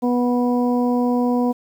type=harmonic tone; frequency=245 Hz; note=B3; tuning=14 cents flat; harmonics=1 / 2 / 3 / 4; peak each=-17 / -23 / -27 / -29 dBFS; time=0.02-1.53 s; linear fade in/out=20 ms; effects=8-bit